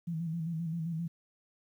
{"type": "tone with vibrato", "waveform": "sine", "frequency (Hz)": 164.81, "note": "E3", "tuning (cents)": 0, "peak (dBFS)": -32, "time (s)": [0.07, 1.08], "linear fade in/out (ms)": 10, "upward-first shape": "square", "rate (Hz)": 7.6, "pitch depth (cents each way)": 55, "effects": ["11-bit"]}